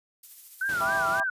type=noise with tremolo; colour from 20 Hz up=violet; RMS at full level=-43 dBFS; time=0.23-0.87 s; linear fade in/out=5 ms; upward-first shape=sine; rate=14 Hz; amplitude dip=35%
type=tone with vibrato; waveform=sine; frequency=1480 Hz; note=F#6; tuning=in tune; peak=-25 dBFS; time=0.61-1.3 s; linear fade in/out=5 ms; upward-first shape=sine; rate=3.7 Hz; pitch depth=140 cents each way
type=noise; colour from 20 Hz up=pink; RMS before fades=-38 dBFS; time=0.69-1.2 s; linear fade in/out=0 ms
type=chord; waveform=sine; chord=E minor seventh; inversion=none; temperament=equal; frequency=659.3 / 784 / 987.8 / 1174.7 Hz; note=E5 / G5 / B5 / D6; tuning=0 / 0 / 0 / 0 cents; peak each=-32 dBFS; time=0.8-1.24 s; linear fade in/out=20 ms
effects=high-pass 100 Hz 12 dB/octave + resampled to 32000 Hz